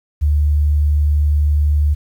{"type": "tone", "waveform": "sine", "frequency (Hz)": 74, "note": "D2", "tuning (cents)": 14, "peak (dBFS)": -11, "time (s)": [0.21, 1.95], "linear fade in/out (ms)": 20, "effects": ["8-bit"]}